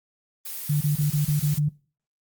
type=noise; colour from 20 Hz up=blue; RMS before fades=-34 dBFS; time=0.45-1.59 s; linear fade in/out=10 ms
type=tone bursts; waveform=sine; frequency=147.9 Hz; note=D3; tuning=13 cents sharp; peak=-19 dBFS; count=7; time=0.69-1.692 s; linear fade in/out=10 ms; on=120 ms; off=27 ms
effects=noise-tail reverb RT60 0.4 s tail -23 dB re dry + Opus 24 kbps